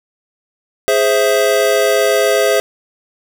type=chord; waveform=square; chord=Ab augmented; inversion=none; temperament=equal; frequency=415.3 / 523.3 / 659.3 Hz; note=Ab4 / C5 / E5; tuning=0 / 0 / 0 cents; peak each=-16 dBFS; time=0.88-2.6 s; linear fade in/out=0 ms; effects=none